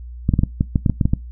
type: clicks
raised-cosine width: 5 ms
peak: -3 dBFS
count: 11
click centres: 0.291 / 0.338 / 0.391 / 0.435 / 0.609 / 0.758 / 0.862 / 0.897 / 1.012 / 1.055 / 1.135 s
effects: noise-tail reverb RT60 0.2 s tail -21 dB re dry + added 60 Hz sine -31 dBFS peak until 1.31 s